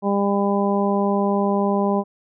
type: harmonic tone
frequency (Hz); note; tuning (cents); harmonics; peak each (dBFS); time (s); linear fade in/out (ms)
200.4; G3; +38; 1 / 2 / 3 / 4 / 5; -20 / -23 / -25 / -26 / -27; 0.02-2.04; 50
effects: none